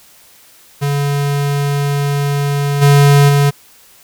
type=tone with level steps; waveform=square; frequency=142.4 Hz; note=C#3; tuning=47 cents sharp; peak=-14 / -6 / -9 dBFS; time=0.81-3.51 s; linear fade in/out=20 ms; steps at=2.81 / 3.28 s; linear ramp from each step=20 ms; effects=white hiss -45 dBFS RMS until 4.03 s